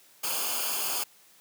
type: noise with comb filter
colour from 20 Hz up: white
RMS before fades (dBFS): -30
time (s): 0.23-1.04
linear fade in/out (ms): 10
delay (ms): 0.52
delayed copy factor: -0.75
effects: white hiss -58 dBFS RMS until 1.4 s + high-pass 150 Hz 12 dB/octave